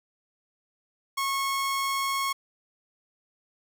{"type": "tone", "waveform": "sawtooth", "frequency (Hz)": 1094, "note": "C#6", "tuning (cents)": -23, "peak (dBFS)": -22, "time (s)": [1.17, 2.33], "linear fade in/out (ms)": 10, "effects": []}